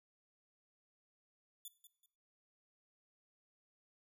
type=tone with echo; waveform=5% pulse; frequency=3477 Hz; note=A7; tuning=21 cents flat; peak=-39 dBFS; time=1.65-1.68 s; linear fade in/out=2 ms; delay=190 ms; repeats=2; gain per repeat=-11 dB; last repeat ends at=2.06 s; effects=noise-tail reverb RT60 0.5 s tail -17 dB re dry